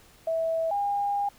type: tone pair in turn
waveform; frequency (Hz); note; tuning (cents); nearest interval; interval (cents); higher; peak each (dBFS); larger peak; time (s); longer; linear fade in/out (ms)
sine; 653 / 809.1; E5 / G#5; -17 / -45; major third; 372; second; -24 / -24; neither; 0.27-0.71 / 0.71-1.29; second; 5
effects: pink hiss -56 dBFS RMS until 1.38 s